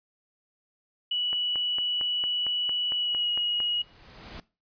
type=tone with pitch glide; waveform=sine; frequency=2945 to 2898 Hz; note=F#7 to F#7; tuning=-9 to -37 cents; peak=-25 dBFS; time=1.11-3.82 s; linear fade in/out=5 ms; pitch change=-28 cents; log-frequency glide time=2.95-3.3 s
type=click train; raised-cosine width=0.5 ms; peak=-24 dBFS; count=11; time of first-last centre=1.33-3.603 s; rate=4.4 Hz
type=noise with exponential growth; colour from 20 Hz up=pink; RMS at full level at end=-40 dBFS; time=3.2-4.4 s; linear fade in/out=2 ms; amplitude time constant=260 ms
effects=noise-tail reverb RT60 0.3 s tail -20 dB re dry + resampled to 11025 Hz